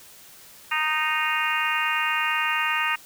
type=harmonic tone; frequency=309.5 Hz; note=D#4; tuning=9 cents flat; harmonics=3 / 4 / 5 / 6 / 7 / 8 / 9; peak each=-30 / -28 / -31 / -28 / -32 / -29 / -29 dBFS; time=0.71-2.96 s; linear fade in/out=10 ms; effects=white hiss -48 dBFS RMS until 3.05 s